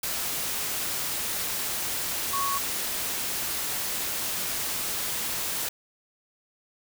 sine tone in noise, 1108.7 Hz, C#6, in tune, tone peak -26 dBFS, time 2.33-2.58 s, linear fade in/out 5 ms, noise white, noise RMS -30 dBFS, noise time 0.03-5.69 s, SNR +1 dB, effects none

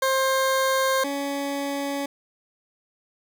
20% pulse tone pair in turn, 530 / 280.8 Hz, C5 / C#4, +22 / +22 cents, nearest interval major seventh, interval 1100 cents, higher first, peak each -15 / -21 dBFS, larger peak first, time 0.02-1.04 / 1.04-2.06 s, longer neither, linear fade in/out 5 ms, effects none

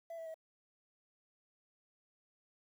sine tone with pitch steps, 667 / 654.4 / 642.1 Hz, E5 / E5 / E5, +20 / -13 / -46 cents, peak -40 dBFS, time 0.1-0.343 s, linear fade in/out 5 ms, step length 81 ms, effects tanh soft clip ceiling -42 dBFS + 11-bit

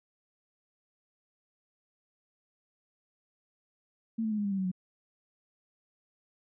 sine tone with pitch steps, 225.3 / 218.8 / 212.4 / 206.2 / 200.3 / 194.44 / 188.8 / 183.32 Hz, A3 / A3 / G#3 / G#3 / G3 / G3 / F#3 / F#3, +41 / -9 / +39 / -12 / +38 / -14 / +35 / -16 cents, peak -28 dBFS, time 4.18-4.716 s, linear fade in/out 10 ms, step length 67 ms, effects none

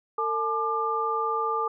sine tone cluster, 451.5 / 860 / 1195 Hz, A4 / A5 / D6, +45 / -40 / +30 cents, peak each -30 / -31 / -26 dBFS, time 0.18-1.68 s, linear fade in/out 5 ms, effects none

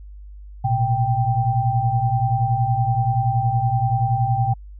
sine tone cluster, 114.1 / 124.7 / 784 Hz, A#2 / B2 / G5, -37 / +17 / 0 cents, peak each -21 dBFS, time 0.64-4.54 s, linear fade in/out 10 ms, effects added 50 Hz sine -36 dBFS peak until 4.79 s

